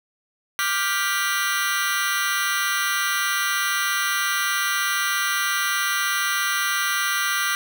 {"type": "chord", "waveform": "sawtooth", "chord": "G dominant seventh", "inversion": "second", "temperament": "just", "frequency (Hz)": [1176, 1411.2, 1568, 1960], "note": ["D6", "F6", "G6", "B6"], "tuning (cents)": [2, 18, 0, -14], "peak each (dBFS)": -23, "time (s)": [0.59, 7.55], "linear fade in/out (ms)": 0, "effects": []}